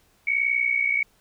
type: tone pair together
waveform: sine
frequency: 2210 / 2271 Hz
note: C#7 / C#7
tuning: -6 / +41 cents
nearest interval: unison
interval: 47 cents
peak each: -23 dBFS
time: 0.27-1.03 s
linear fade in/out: 5 ms
effects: pink hiss -62 dBFS RMS until 1.2 s